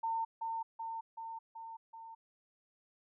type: tone with echo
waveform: sine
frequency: 906 Hz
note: A#5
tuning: 50 cents flat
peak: -32 dBFS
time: 0.03-0.25 s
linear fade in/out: 10 ms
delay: 380 ms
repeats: 5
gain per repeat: -3 dB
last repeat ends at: 2.15 s
effects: none